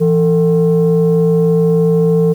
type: tone pair together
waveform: sine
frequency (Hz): 167.34 / 448.3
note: E3 / A4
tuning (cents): +26 / +32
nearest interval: octave + perfect fourth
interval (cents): 1706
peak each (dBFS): -10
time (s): 0-2.34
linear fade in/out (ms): 20
effects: tanh soft clip ceiling -4 dBFS + 7-bit